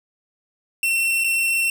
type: tone with dropouts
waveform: 45% pulse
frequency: 2707 Hz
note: E7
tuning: 45 cents sharp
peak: -18 dBFS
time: 0.83-1.7 s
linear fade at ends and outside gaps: 2 ms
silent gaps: 1.239-1.243 s
effects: none